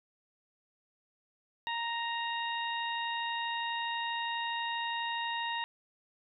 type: harmonic tone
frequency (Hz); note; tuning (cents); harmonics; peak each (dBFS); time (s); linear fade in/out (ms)
932.3; A#5; 0; 1 / 2 / 3 / 4; -35 / -38 / -40 / -41; 1.67-5.64; 0
effects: none